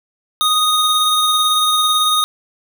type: tone pair together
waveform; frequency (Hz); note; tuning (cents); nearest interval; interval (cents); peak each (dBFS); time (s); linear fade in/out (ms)
square; 1242 / 3708; D#6 / A#7; -3 / -10; octave + perfect fifth; 1893; -16; 0.41-2.24; 0
effects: none